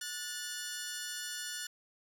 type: tone pair together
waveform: 10% pulse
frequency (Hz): 1461.9 / 1757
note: F#6 / A6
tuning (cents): -21 / -3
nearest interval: minor third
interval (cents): 318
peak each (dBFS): -32 / -33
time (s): 0.01-1.67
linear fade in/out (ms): 5
effects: none